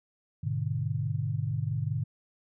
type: chord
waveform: sine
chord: G# diminished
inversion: none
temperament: just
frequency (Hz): 103.83 / 124.59 / 149.51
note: G#2 / B2 / D3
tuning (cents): 0 / +16 / +31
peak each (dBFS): -32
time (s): 0.43-2.04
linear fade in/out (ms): 10
effects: none